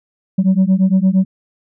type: beating tone pair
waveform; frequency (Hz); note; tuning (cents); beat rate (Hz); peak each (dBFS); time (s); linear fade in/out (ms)
sine; 185 / 193.7; F#3 / G3; 0 / -20; 8.7; -11 / -11; 0.38-1.25; 10
effects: tanh soft clip ceiling -7 dBFS